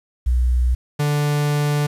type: tone pair in turn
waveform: sine / 45% pulse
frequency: 61.74 / 146.84 Hz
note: B1 / D3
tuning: 0 / 0 cents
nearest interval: octave + minor third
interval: 1500 cents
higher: second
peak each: -14 / -17 dBFS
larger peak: first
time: 0.26-0.75 / 0.99-1.87 s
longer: second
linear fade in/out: 10 ms
effects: resampled to 32000 Hz + 8-bit